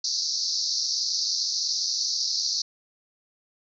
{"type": "band-pass noise", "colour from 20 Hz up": "pink", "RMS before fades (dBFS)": -27, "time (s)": [0.04, 2.62], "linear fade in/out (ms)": 5, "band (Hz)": [4200, 6000], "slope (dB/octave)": 96, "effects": []}